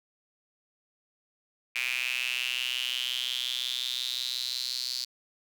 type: tone with high-pass filter sweep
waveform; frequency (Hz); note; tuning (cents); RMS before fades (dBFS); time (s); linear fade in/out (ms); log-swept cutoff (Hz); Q
square; 62.8; B1; +30; -32; 1.75-5.05; 10; 2400 to 4500; 7.4
effects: none